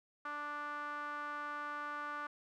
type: tone with band-pass filter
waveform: sawtooth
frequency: 293.7 Hz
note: D4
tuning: in tune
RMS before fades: -42 dBFS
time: 0.25-2.27 s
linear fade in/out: 5 ms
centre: 1300 Hz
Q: 7.4
effects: none